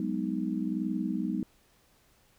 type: chord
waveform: sine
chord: G# minor seventh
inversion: third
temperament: just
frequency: 186.89 / 207.7 / 249.2 / 311.5 Hz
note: F#3 / G#3 / B3 / D#4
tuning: +18 / 0 / +16 / +2 cents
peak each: -34 dBFS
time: 0-1.43 s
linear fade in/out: 2 ms
effects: pink hiss -65 dBFS RMS until 2.38 s